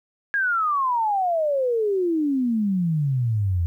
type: exponential sweep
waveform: sine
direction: down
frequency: 1661.2 to 82.41 Hz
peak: -19 dBFS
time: 0.34-3.66 s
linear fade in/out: 0 ms
effects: 10-bit